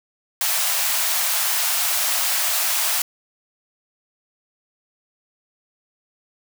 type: high-pass noise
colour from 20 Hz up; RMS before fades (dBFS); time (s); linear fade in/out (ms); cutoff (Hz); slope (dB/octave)
white; -21; 0.41-3.02; 2; 590; 96
effects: none